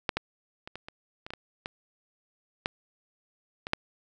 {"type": "clicks", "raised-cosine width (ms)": 0.3, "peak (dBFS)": [-9, -11, -24, -23, -25, -24, -22, -22, -18, -11, -19, -8], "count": 12, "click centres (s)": [0.092, 0.17, 0.675, 0.756, 0.885, 1.265, 1.305, 1.336, 1.659, 2.659, 3.669, 3.734], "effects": []}